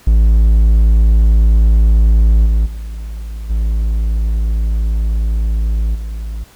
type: tone with level steps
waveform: triangle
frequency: 54.6 Hz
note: A1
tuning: 13 cents flat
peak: -4 / -7 / -20 / -10 / -18 dBFS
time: 0.07-6.44 s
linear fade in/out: 5 ms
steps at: 2.45 / 2.65 / 3.49 / 5.94 s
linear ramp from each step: 20 ms
effects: pink hiss -45 dBFS RMS until 6.55 s